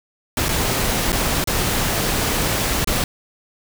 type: noise with dropouts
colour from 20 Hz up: pink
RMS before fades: -20 dBFS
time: 0.37-3.04 s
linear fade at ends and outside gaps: 2 ms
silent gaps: 0.485-0.49 / 1.121-1.128 / 1.441-1.473 / 2.845-2.873 s
effects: none